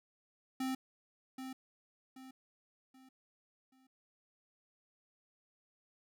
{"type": "tone with echo", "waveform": "square", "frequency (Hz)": 261.6, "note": "C4", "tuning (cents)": 0, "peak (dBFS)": -35, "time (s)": [0.6, 0.75], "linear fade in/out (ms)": 5, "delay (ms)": 780, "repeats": 4, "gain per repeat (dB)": -8, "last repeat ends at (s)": 3.87, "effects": []}